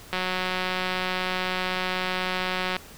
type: click train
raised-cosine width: 0.3 ms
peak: -11 dBFS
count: 486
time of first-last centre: 0.13-2.766 s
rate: 184 Hz
effects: pink hiss -46 dBFS RMS until 2.97 s